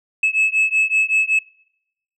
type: beating tone pair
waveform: sine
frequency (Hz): 2593 / 2598.3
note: E7 / E7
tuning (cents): -29 / -26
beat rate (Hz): 5.3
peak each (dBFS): -16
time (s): 0.23-1.39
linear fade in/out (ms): 5
effects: noise-tail reverb RT60 0.8 s tail -24 dB re dry + tanh soft clip ceiling -11 dBFS